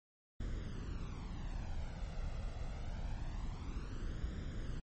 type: noise with flanger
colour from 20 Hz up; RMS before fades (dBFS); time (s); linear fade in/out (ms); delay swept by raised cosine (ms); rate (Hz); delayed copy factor
brown; -41; 0.4-4.8; 5; 0.57 to 1.5; 0.25; +0.55
effects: MP3 32 kbps